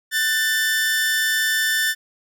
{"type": "tone pair together", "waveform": "sawtooth", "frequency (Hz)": [1501, 1775.3], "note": ["F#6", "A6"], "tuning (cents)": [24, 15], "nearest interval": "minor third", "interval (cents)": 291, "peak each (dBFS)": [-24, -15], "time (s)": [0.11, 1.95], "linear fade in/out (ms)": 50, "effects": []}